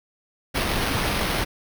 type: noise with sample-and-hold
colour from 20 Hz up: pink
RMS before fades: -24 dBFS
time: 0.54-1.45 s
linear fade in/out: 20 ms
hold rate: 7350 Hz
effects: none